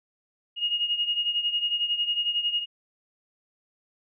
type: beating tone pair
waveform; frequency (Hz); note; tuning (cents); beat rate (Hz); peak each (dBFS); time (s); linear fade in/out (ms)
sine; 2862 / 2873; F7 / F7; +42 / +48; 11; -25 / -30; 0.56-2.66; 50
effects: none